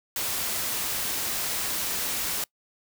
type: noise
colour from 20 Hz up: white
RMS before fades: -29 dBFS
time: 0.16-2.44 s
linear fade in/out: 2 ms
effects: noise-tail reverb RT60 0.1 s tail -24 dB re dry